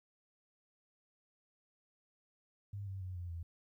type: tone with pitch steps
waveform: sine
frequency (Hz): 100.7 / 96.32 / 92.13 / 88.12 / 84.29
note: G2 / G2 / F#2 / F2 / E2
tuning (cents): +47 / -30 / -7 / +16 / +39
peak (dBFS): -40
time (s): 2.73-3.43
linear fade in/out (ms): 5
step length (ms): 140
effects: 13-bit